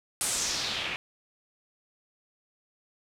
white noise with low-pass filter sweep, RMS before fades -31 dBFS, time 0.21-0.96 s, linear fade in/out 0 ms, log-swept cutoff 10000 to 2400 Hz, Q 2.5, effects none

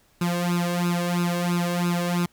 sawtooth tone with flanger, 174.61 Hz, F3, in tune, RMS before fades -24 dBFS, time 0.21-2.26 s, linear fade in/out 5 ms, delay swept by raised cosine 0.77 to 1.87 ms, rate 3 Hz, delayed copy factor +0.9, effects pink hiss -61 dBFS RMS until 2.32 s

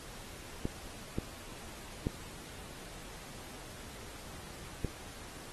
clicks, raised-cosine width 3 ms, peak -19 dBFS, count 4, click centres 0.654 / 1.185 / 2.069 / 4.847 s, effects pink hiss -49 dBFS RMS until 5.52 s + AAC 32 kbps

